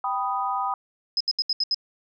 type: chord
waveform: sine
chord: G augmented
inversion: none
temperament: equal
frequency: 784 / 987.8 / 1244.5 Hz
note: G5 / B5 / D#6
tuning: 0 / 0 / 0 cents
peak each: -28 dBFS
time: 0.04-0.74 s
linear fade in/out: 2 ms
type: tone bursts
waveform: sine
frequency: 5080 Hz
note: D#8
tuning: 35 cents sharp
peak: -20 dBFS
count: 6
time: 1.17-1.745 s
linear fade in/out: 2 ms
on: 35 ms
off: 73 ms
effects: none